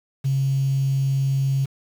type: tone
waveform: triangle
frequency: 135.7 Hz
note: C#3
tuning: 36 cents flat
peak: -14 dBFS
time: 0.24-1.66 s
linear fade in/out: 20 ms
effects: tanh soft clip ceiling -16 dBFS + 7-bit